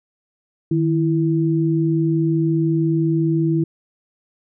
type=tone pair together; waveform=sine; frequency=155.56 / 329.8 Hz; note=D#3 / E4; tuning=0 / +1 cents; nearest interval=octave + minor second; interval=1301 cents; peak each=-18 dBFS; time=0.71-3.64 s; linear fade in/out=5 ms; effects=none